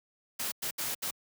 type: noise bursts at uneven times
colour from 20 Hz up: white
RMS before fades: -34 dBFS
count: 4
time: 0.39-0.52 / 0.62-0.71 / 0.78-0.95 / 1.02-1.11 s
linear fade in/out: 10 ms
effects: high-pass 100 Hz 12 dB/octave